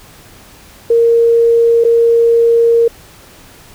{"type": "tone with dropouts", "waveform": "sine", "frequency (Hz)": 464.5, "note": "A#4", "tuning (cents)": -6, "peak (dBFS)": -6, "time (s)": [0.9, 2.88], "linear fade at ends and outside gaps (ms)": 5, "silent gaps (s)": [1.84, 1.848], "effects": ["pink hiss -40 dBFS RMS until 3.74 s"]}